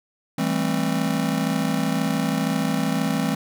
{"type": "chord", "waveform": "square", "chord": "A minor seventh", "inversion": "second", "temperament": "just", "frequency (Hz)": [165, 198, 220, 264], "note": ["E3", "G3", "A3", "C4"], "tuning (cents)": [2, 18, 0, 16], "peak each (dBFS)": [-27, -28, -28, -26], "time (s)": [0.38, 3.35], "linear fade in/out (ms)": 5, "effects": []}